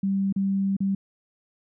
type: tone with dropouts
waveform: sine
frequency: 195.3 Hz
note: G3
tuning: 6 cents flat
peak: -21 dBFS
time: 0.03-0.95 s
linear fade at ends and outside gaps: 5 ms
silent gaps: 0.326-0.361 / 0.767-0.804 s
effects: none